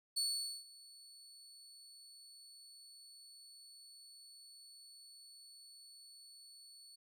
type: tone with ADSR envelope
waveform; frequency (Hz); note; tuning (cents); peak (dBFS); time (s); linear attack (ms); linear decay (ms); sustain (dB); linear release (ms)
30% pulse; 4435; C#8; 0; -30; 0.16-6.96; 16; 460; -23; 10
effects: none